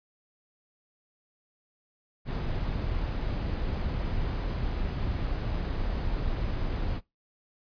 brown noise, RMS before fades -30 dBFS, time 2.25-7.01 s, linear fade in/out 50 ms, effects noise-tail reverb RT60 0.2 s tail -21 dB re dry + resampled to 11025 Hz

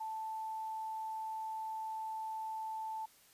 sine tone, 880 Hz, A5, in tune, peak -38 dBFS, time 0-3.06 s, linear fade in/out 10 ms, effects white hiss -64 dBFS RMS until 3.33 s + resampled to 32000 Hz

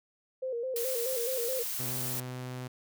sine tone with vibrato, 493.9 Hz, B4, in tune, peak -31 dBFS, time 0.42-1.63 s, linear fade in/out 10 ms, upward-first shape square, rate 4.7 Hz, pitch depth 86 cents each way
blue noise, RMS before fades -35 dBFS, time 0.76-2.2 s, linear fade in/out 2 ms
sawtooth tone, 126.7 Hz, B2, 45 cents sharp, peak -33 dBFS, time 1.79-2.68 s, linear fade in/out 10 ms
effects none

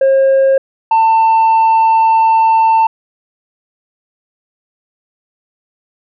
sine tone pair in turn, 538 / 894.9 Hz, C5 / A5, +48 / +29 cents, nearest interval major sixth, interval 881 cents, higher second, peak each -4 dBFS, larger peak neither, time 0.01-0.58 / 0.91-2.87 s, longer second, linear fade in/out 5 ms, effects tanh soft clip ceiling -6 dBFS

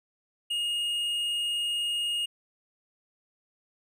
sine tone with tanh clipping, 2856 Hz, F7, 38 cents sharp, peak -28 dBFS, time 0.5-2.26 s, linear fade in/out 10 ms, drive 7 dB, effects none

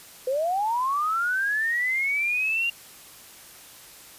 sine linear sweep, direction up, 495.4 to 2800 Hz, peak -22 dBFS, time 0.27-2.7 s, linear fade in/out 5 ms, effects white hiss -47 dBFS RMS until 4.18 s + resampled to 32000 Hz

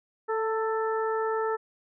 harmonic tone with a mistuned harmonic, 441.4 Hz, A4, 5 cents sharp, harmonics 1 / 2 / 3 / 4, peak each -27 / -32 / -33 / -39 dBFS, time 0.28-1.57 s, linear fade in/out 20 ms, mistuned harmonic 2, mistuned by +18 cents, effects none

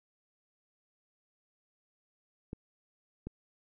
clicks, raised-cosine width 3 ms, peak -26 / -26 dBFS, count 2, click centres 2.531 / 3.27 s, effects none

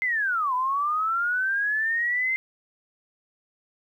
sine linear two-way sweep, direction down then up, 2092 to 989 to 2092 Hz, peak -22 dBFS, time 0.02-2.36 s, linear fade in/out 0 ms, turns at 0.54 s, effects 10-bit

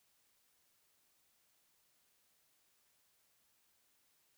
silence, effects white hiss -75 dBFS RMS until 4.37 s

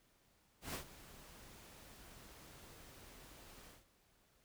pink noise with ADSR envelope, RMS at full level -42 dBFS, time 0.61-3.86 s, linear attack 130 ms, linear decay 97 ms, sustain -16 dB, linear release 180 ms, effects pink hiss -73 dBFS RMS until 4.44 s

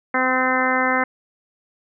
harmonic tone, 257.4 Hz, C4, 28 cents flat, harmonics 1 / 2 / 3 / 4 / 5 / 6 / 7 / 8, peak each -25 / -25 / -25 / -25 / -25 / -25 / -25 / -25 dBFS, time 0.14-1.04 s, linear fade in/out 5 ms, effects none

